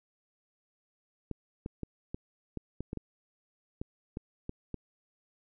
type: clicks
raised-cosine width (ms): 3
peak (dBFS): -23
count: 12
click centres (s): 1.313 / 1.661 / 1.833 / 2.145 / 2.573 / 2.806 / 2.931 / 2.973 / 3.815 / 4.171 / 4.494 / 4.743
effects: none